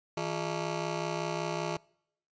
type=ring-modulated tone; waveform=15% pulse; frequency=256.3 Hz; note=C4; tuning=36 cents flat; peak=-22 dBFS; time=0.17-1.77 s; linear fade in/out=2 ms; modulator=95.5 Hz; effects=noise-tail reverb RT60 0.7 s tail -25 dB re dry + resampled to 16000 Hz